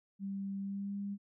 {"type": "tone with pitch glide", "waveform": "sine", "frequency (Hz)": [196.5, 200.6], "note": ["G3", "G3"], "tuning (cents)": [4, 40], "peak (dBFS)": -36, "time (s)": [0.19, 1.18], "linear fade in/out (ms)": 50, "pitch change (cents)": 36, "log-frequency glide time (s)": [0.6, 0.95], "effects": []}